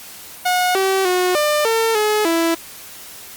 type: tone with pitch steps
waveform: sawtooth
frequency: 726 / 384.1 / 363.3 / 598 / 451.7 / 424.5 / 331.7 Hz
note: F#5 / G4 / F#4 / D5 / A4 / G#4 / E4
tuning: -33 / -35 / -32 / +31 / +45 / +38 / +11 cents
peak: -11 dBFS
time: 0.45-2.55 s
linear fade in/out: 10 ms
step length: 300 ms
effects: white hiss -37 dBFS RMS until 3.36 s + Opus 48 kbps